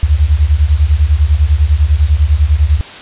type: beating tone pair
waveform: sine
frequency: 69.3 / 79.3 Hz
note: C#2 / D#2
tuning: 0 / +33 cents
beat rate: 10 Hz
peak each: -10 dBFS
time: 0.03-2.81 s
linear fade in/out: 0 ms
effects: white hiss -30 dBFS RMS until 3.01 s + resampled to 8000 Hz